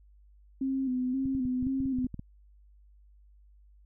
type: tone with vibrato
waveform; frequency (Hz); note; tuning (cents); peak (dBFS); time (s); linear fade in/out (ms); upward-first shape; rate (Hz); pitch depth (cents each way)
sine; 260; C4; -11; -27; 0.61-2.07; 5; square; 1.9; 47
type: clicks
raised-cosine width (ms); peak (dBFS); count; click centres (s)
5; -26; 11; 1.256 / 1.35 / 1.453 / 1.627 / 1.668 / 1.804 / 1.857 / 1.987 / 2.045 / 2.143 / 2.194
effects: added 50 Hz sine -55 dBFS peak until 3.85 s